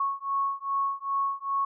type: beating tone pair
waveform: sine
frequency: 1102 / 1104.5 Hz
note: C#6 / C#6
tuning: -11 / -7 cents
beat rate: 2.5 Hz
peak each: -29 dBFS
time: 0-1.65 s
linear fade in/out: 5 ms
effects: none